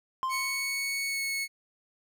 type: tone with exponential decay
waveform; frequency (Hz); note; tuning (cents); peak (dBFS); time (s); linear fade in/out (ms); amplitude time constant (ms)
triangle; 1046.5; C6; 0; -24; 0.23-1.02; 0; 170
type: tone with pitch glide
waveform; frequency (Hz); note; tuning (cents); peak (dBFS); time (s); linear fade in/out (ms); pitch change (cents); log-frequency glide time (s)
sawtooth; 2217 to 2199; C#7 to C#7; 0 to -14; -26; 0.29-1.48; 50; -14; 1.08-1.2
effects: none